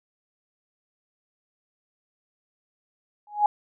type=tone with exponential growth; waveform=sine; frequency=833 Hz; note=G#5; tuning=5 cents sharp; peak=-12 dBFS; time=3.27-3.46 s; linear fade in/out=2 ms; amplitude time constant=41 ms; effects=none